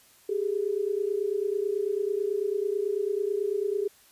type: tone pair together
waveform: sine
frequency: 392 / 421.1 Hz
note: G4 / G#4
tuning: 0 / +24 cents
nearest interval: minor second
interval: 124 cents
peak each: -28 dBFS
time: 0.29-3.88 s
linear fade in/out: 5 ms
effects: white hiss -58 dBFS RMS until 4.11 s + resampled to 32000 Hz